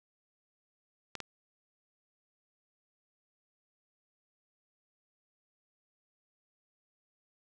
clicks, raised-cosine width 0.2 ms, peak -21 dBFS, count 2, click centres 1.153 / 1.203 s, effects none

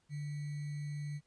sine tone with sample-and-hold, 146.83 Hz, D3, in tune, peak -37 dBFS, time 0.09-1.21 s, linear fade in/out 50 ms, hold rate 2100 Hz, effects pink hiss -75 dBFS RMS until 1.26 s + resampled to 22050 Hz

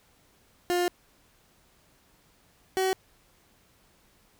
30% pulse tone pair in turn, 354 / 377.9 Hz, F4 / F#4, +23 / +37 cents, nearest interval minor second, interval 114 cents, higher second, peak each -21 dBFS, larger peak neither, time 0.7-0.88 / 2.77-2.93 s, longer first, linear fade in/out 0 ms, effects pink hiss -63 dBFS RMS until 4.39 s

